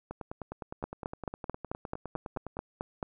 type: two click trains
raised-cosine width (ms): 1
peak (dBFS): -24 / -19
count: 25 / 11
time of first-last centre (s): 0.11-2.569 / 0.84-3.028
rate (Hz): 9.76 / 4.57
effects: none